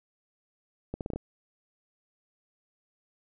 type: accelerating click train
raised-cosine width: 2 ms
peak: -20 dBFS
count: 6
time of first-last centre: 0.94-1.16 s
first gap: 68 ms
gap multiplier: 0.78
effects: none

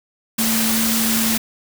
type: tone in noise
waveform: sine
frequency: 224.7 Hz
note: A3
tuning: 37 cents sharp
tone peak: -20 dBFS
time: 0.38-1.38 s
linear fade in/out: 10 ms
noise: white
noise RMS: -20 dBFS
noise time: 0.38-1.38 s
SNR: -3 dB
effects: none

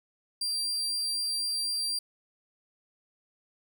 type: tone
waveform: 35% pulse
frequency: 4724 Hz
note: D8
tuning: 9 cents sharp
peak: -27 dBFS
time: 0.41-1.99 s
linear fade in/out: 5 ms
effects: none

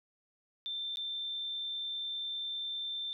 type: tone with dropouts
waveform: sine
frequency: 3565 Hz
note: A7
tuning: 22 cents sharp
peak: -35 dBFS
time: 0.66-3.13 s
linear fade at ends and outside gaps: 0 ms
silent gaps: 0.958-0.971 s
effects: none

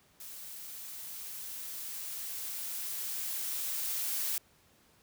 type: noise with level ramp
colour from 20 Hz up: blue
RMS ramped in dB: -46 to -33 dBFS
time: 0.2-4.38 s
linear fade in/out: 2 ms
effects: pink hiss -65 dBFS RMS until 5.02 s + high-pass 60 Hz 12 dB/octave

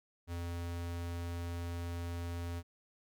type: tone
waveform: square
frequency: 85.9 Hz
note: F2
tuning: 28 cents flat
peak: -38 dBFS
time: 0.27-2.63 s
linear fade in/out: 50 ms
effects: none

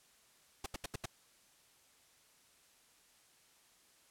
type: noise bursts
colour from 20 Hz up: pink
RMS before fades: -40 dBFS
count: 5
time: 0.64-1.058 s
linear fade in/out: 5 ms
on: 22 ms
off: 77 ms
effects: white hiss -67 dBFS RMS until 4.1 s + low-pass 11000 Hz 12 dB/octave

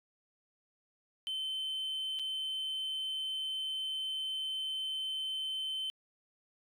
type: tone with dropouts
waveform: triangle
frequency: 3076 Hz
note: G7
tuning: 33 cents flat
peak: -32 dBFS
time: 1.27-5.9 s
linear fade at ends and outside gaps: 0 ms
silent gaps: 2.19-2.195 s
effects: tanh soft clip ceiling -28 dBFS

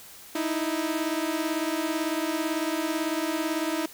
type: beating tone pair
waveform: sawtooth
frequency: 309.3 / 327.3 Hz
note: D#4 / E4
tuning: -10 / -12 cents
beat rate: 18 Hz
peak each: -25 dBFS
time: 0.35-3.86 s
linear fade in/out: 5 ms
effects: white hiss -47 dBFS RMS until 3.93 s

